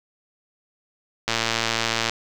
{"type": "click train", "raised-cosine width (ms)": 0.2, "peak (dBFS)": -4, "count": 94, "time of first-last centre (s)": [1.28, 2.096], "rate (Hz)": 114, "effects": ["7-bit"]}